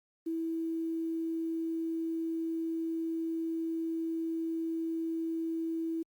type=tone with quantisation; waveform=sine; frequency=327.5 Hz; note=E4; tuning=11 cents flat; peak=-31 dBFS; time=0.26-6.03 s; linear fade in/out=10 ms; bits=10; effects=Opus 48 kbps